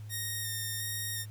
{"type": "tone with vibrato", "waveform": "5% pulse", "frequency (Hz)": 1847, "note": "A#6", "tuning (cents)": -16, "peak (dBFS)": -24, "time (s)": [0.09, 1.26], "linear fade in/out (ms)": 50, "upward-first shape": "square", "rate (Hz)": 1.4, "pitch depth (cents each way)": 14, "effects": ["added 106 Hz sine -41 dBFS peak until 1.3 s", "pink hiss -61 dBFS RMS until 1.3 s"]}